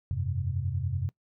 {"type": "chord", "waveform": "sine", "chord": "F suspended second", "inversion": "none", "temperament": "equal", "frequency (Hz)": [87.31, 98, 130.81], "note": ["F2", "G2", "C3"], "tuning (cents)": [0, 0, 0], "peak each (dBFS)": -32, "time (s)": [0.11, 1.09], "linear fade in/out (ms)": 0, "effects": ["noise-tail reverb RT60 0.1 s tail -21 dB re dry"]}